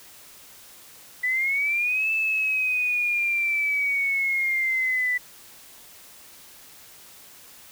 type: linear two-way sweep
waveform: sine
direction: up then down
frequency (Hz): 1975.5 to 2637 to 1975.5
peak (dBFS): -21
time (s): 1.23-5.18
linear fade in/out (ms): 10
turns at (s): 2.11
effects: white hiss -48 dBFS RMS until 7.71 s